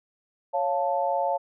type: chord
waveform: sine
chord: Db augmented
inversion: none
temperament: equal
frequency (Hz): 554.4 / 698.5 / 880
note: Db5 / F5 / A5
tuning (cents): 0 / 0 / 0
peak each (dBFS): -27 / -27 / -27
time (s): 0.53-1.38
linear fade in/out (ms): 20
effects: none